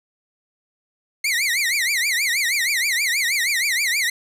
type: tone with vibrato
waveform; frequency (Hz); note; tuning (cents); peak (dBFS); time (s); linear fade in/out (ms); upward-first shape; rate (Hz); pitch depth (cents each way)
sawtooth; 2093; C7; 0; -15; 1.24-4.1; 5; triangle; 6.3; 260
effects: resampled to 32000 Hz + 8-bit